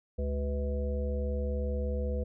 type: harmonic tone with a mistuned harmonic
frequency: 71 Hz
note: C#2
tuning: 42 cents sharp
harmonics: 1 / 3 / 5 / 7 / 9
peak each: -30 / -39 / -45 / -36 / -46 dBFS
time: 0.18-2.24 s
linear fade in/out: 10 ms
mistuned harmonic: 5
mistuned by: +120 cents
effects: none